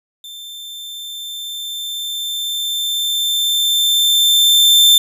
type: tone with level ramp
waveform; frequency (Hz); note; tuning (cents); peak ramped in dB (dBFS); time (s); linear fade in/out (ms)
40% pulse; 3562; A7; +21; -30 to -5; 0.24-4.98; 2
effects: none